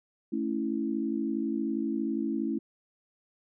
sine chord, A major, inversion none, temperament equal, 220 / 277.2 / 329.6 Hz, A3 / C#4 / E4, 0 / 0 / 0 cents, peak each -32 dBFS, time 0.32-2.59 s, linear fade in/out 10 ms, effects none

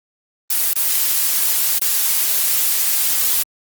blue noise with dropouts, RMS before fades -17 dBFS, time 0.5-3.43 s, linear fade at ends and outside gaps 5 ms, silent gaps 0.735-0.756 / 1.788-1.814 s, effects Opus 24 kbps

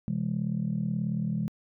sine chord, C augmented, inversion none, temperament equal with one note detuned, 130.81 / 169.15 / 207.7 Hz, C3 / E3 / G#3, 0 / +45 / 0 cents, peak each -32 / -30 / -30 dBFS, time 0.08-1.48 s, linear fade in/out 0 ms, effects tanh soft clip ceiling -19 dBFS

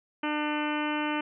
harmonic tone, 299.9 Hz, D4, 36 cents sharp, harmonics 1 / 2 / 3 / 4 / 5 / 6 / 7 / 8 / 9 / 10, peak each -30 / -38 / -34 / -38 / -37 / -42 / -41 / -40 / -41 / -41 dBFS, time 0.23-1.21 s, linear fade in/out 5 ms, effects none

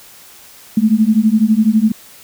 sine beating tone pair, 212 / 224 Hz, G#3 / A3, +36 / +31 cents, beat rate 12 Hz, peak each -12 dBFS, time 0.77-1.92 s, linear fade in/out 5 ms, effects white hiss -41 dBFS RMS until 2.23 s

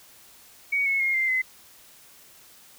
sine tone with pitch steps, 2245 / 2192 / 2141 / 2091 / 2042 Hz, C#7 / C#7 / C7 / C7 / C7, +21 / -20 / +39 / -2 / -43 cents, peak -21 dBFS, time 0.72-1.42 s, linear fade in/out 10 ms, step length 140 ms, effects white hiss -52 dBFS RMS until 2.78 s

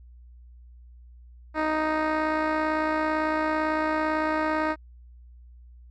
10% pulse tone with amplitude modulation, 311.1 Hz, D#4, in tune, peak -13 dBFS, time 1.54-4.76 s, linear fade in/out 50 ms, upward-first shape sine, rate 57.9 Hz, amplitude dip 30%, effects added 60 Hz sine -46 dBFS peak until 5.9 s + low-pass 2000 Hz 12 dB/octave

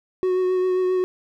triangle tone with vibrato, 368.7 Hz, F#4, 6 cents flat, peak -16 dBFS, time 0.23-1.04 s, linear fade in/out 0 ms, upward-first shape triangle, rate 7.5 Hz, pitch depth 20 cents each way, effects none

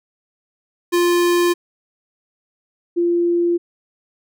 square / sine tone pair in turn, 349.2 / 345.2 Hz, F4 / F4, 0 / -20 cents, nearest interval unison, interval 20 cents, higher first, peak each -14 dBFS, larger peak neither, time 0.92-1.54 / 2.96-3.58 s, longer neither, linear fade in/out 20 ms, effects none

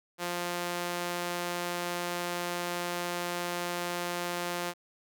sawtooth tone with high-pass filter, 175.3 Hz, F3, 7 cents sharp, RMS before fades -34 dBFS, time 0.18-4.74 s, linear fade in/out 50 ms, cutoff 410 Hz, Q 0.58, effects none

